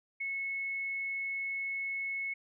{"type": "tone", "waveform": "sine", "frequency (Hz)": 2194, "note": "C#7", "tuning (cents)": -18, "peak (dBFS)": -33, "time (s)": [0.2, 2.34], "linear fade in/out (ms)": 10, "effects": []}